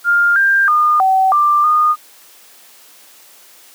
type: tone with pitch steps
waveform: sine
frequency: 1404 / 1591 / 1216 / 762 / 1184 / 1225 Hz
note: F6 / G6 / D#6 / G5 / D6 / D#6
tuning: +9 / +25 / -40 / -49 / +14 / -27 cents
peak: -9 dBFS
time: 0.04-1.96 s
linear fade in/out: 50 ms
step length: 320 ms
effects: white hiss -44 dBFS RMS until 3.74 s + high-pass 300 Hz 12 dB/octave

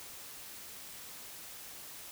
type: silence
effects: white hiss -48 dBFS RMS until 2.11 s

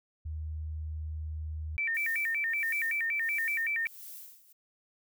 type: tone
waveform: sine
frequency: 77.78 Hz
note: D#2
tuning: in tune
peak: -34 dBFS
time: 0.25-1.77 s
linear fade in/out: 10 ms
type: tone with vibrato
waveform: sine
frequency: 2059 Hz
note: C7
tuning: 28 cents flat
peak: -28 dBFS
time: 1.78-3.87 s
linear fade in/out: 0 ms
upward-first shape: square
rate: 5.3 Hz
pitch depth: 210 cents each way
type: noise with tremolo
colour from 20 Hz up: violet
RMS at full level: -45 dBFS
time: 1.94-4.53 s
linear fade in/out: 10 ms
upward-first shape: sine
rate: 1.5 Hz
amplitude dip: 85%
effects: none

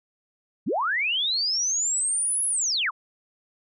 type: linear two-way sweep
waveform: sine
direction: up then down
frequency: 126.4 to 10740 to 900 Hz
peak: -22 dBFS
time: 0.66-2.91 s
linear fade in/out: 20 ms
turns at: 2.46 s
effects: none

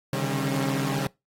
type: tone cluster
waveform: sawtooth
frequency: 135.8 / 144.4 / 153.8 / 196.9 / 270.6 Hz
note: C#3 / D3 / D#3 / G3 / C#4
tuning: -35 / -29 / -20 / +8 / -42 cents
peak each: -25 / -31 / -27 / -29 / -26 dBFS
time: 0.13-1.07 s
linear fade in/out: 2 ms
effects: noise-tail reverb RT60 0.2 s tail -22 dB re dry + AAC 48 kbps

